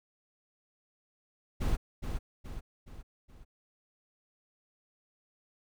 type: noise with echo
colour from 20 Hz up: brown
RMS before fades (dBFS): -28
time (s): 1.6-1.77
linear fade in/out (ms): 20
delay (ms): 420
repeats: 4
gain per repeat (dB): -6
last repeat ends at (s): 3.45
effects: none